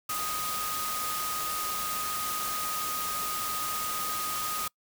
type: tone in noise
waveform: sine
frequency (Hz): 1244.5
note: D#6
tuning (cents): 0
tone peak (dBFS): -33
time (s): 0.09-4.68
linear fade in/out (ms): 5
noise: white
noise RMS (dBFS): -34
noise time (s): 0.09-4.68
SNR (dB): -2
effects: noise-tail reverb RT60 0.1 s tail -25 dB re dry